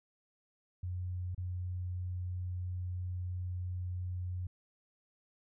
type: tone with dropouts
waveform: sine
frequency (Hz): 90.3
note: F#2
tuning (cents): -42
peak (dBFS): -35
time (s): 0.83-4.47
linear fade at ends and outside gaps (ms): 5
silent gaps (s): 1.348-1.378
effects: none